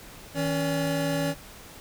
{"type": "tone cluster", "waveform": "square", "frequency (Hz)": [160.2, 277.5, 570], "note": ["E3", "C#4", "C#5"], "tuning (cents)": [-49, 2, 48], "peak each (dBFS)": -30, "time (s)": [0.34, 1.35], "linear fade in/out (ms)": 50, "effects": ["pink hiss -46 dBFS RMS until 1.8 s"]}